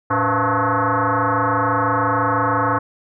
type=tone with frequency modulation; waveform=sine; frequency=112 Hz; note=A2; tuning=31 cents sharp; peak=-15 dBFS; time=0.1-2.79 s; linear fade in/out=10 ms; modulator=198 Hz; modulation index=6.9; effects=none